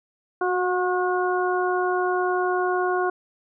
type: harmonic tone with a mistuned harmonic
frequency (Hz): 361.9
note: F#4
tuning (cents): -38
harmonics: 1 / 2 / 3 / 4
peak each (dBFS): -23 / -26 / -28 / -29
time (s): 0.41-3.1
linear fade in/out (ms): 5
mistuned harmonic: 1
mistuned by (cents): +18
effects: none